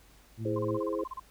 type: harmonic tone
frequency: 111.4 Hz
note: A2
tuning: 22 cents sharp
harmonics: 1 / 2 / 3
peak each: -34 / -40 / -44 dBFS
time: 0.37-0.8 s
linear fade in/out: 50 ms
type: chord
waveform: sine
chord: E augmented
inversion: none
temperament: equal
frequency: 329.6 / 415.3 / 523.3 Hz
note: E4 / G#4 / B#4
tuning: 0 / 0 / 0 cents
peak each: -34 dBFS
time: 0.45-1.04 s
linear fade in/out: 5 ms
type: tone bursts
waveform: sine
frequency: 1046.5 Hz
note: C6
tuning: in tune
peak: -35 dBFS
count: 11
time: 0.56-1.198 s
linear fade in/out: 5 ms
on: 28 ms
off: 33 ms
effects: added 50 Hz sine -59 dBFS peak until 1.3 s + pink hiss -60 dBFS RMS until 1.3 s